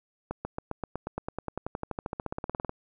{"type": "accelerating click train", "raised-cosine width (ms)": 1, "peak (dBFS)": -18, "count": 29, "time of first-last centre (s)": [0.31, 2.694], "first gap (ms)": 140, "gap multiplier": 0.96, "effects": []}